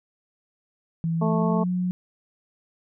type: tone with pitch glide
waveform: sine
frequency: 164.81 to 180.77 Hz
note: E3 to F#3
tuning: 0 to -40 cents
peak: -22 dBFS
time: 1.04-1.91 s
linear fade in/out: 0 ms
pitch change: +160 cents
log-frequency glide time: 1.27-1.7 s
type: harmonic tone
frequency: 219.6 Hz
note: A3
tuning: 3 cents flat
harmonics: 1 / 2 / 3 / 4 / 5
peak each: -25 / -28 / -30 / -31 / -32 dBFS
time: 1.21-1.64 s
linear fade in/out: 10 ms
effects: none